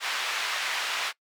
white band-pass noise, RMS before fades -30 dBFS, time 0-1.13 s, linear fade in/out 50 ms, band 990 to 3000 Hz, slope 12 dB/octave, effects noise-tail reverb RT60 0.1 s tail -22 dB re dry

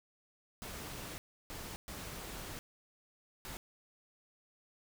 pink noise bursts at uneven times, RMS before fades -45 dBFS, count 4, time 0.62-1.18 / 1.5-1.76 / 1.88-2.59 / 3.45-3.57 s, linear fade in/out 0 ms, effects none

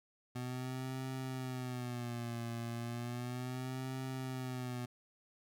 25% pulse tone with vibrato, 123.8 Hz, B2, 5 cents sharp, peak -35 dBFS, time 0.35-4.86 s, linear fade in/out 10 ms, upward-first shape sine, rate 0.34 Hz, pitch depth 100 cents each way, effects none

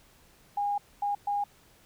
sine tone bursts at uneven times, 815 Hz, G#5, 33 cents flat, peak -26 dBFS, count 3, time 0.57-0.78 / 1.02-1.15 / 1.27-1.44 s, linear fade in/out 5 ms, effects pink hiss -60 dBFS RMS until 1.85 s

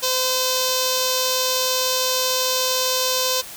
5% pulse tone with notch filter, 513 Hz, C5, 34 cents flat, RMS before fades -21 dBFS, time 0.02-3.42 s, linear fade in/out 20 ms, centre 1900 Hz, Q 0.75, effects white hiss -37 dBFS RMS until 3.56 s

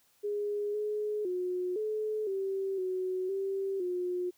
sine tone with pitch steps, 412.7 / 421.5 / 362.3 / 429.7 / 387.4 / 370.8 / 389.4 / 359 Hz, G#4 / G#4 / F#4 / A4 / G4 / F#4 / G4 / F4, -11 / +26 / -36 / -41 / -20 / +4 / -12 / +48 cents, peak -30 dBFS, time 0.23-4.31 s, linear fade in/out 20 ms, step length 510 ms, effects white hiss -68 dBFS RMS until 4.37 s

